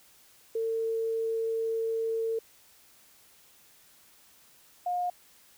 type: tone pair in turn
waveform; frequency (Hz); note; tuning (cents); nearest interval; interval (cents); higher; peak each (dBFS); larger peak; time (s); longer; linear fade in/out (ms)
sine; 451.2 / 714.2; A4 / F5; +44 / +39; minor sixth; 795; second; -27; neither; 0.55-2.39 / 4.86-5.1; first; 5
effects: white hiss -59 dBFS RMS until 5.57 s